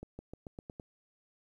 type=accelerating click train; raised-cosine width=2 ms; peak=-30 dBFS; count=7; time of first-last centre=0.03-0.798 s; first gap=160 ms; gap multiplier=0.91; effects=11-bit